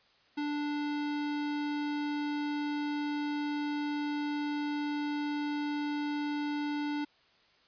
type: tone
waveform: square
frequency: 293.7 Hz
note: D4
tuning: in tune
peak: -32 dBFS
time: 0.37-7.05 s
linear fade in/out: 10 ms
effects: white hiss -65 dBFS RMS until 7.67 s + resampled to 11025 Hz